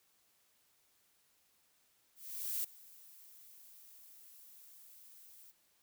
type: noise with ADSR envelope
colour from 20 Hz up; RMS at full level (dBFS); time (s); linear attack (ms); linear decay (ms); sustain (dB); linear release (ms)
violet; -36; 2.15-5.52; 490; 8; -22; 22
effects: white hiss -73 dBFS RMS until 5.82 s